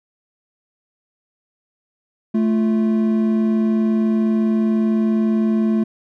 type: tone pair together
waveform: triangle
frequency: 218.9 / 346.8 Hz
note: A3 / F4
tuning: -9 / -12 cents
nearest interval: minor sixth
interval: 797 cents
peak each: -13 / -22 dBFS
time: 2.34-5.84 s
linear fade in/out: 10 ms
effects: none